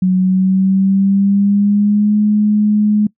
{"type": "tone with pitch glide", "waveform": "sine", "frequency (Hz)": [185, 210.1], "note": ["F#3", "G#3"], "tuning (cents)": [0, 20], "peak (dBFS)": -9, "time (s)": [0.02, 3.07], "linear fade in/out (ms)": 5, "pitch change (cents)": 220, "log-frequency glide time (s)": [0.16, 2.16], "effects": ["noise-tail reverb RT60 0.1 s tail -22 dB re dry"]}